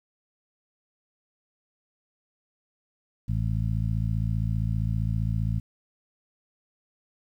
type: harmonic tone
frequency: 55.2 Hz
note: A1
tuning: 6 cents sharp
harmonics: 1 / 2 / 3 / 4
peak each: -29 / -26 / -31 / -38 dBFS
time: 3.28-5.6 s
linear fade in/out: 10 ms
effects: 10-bit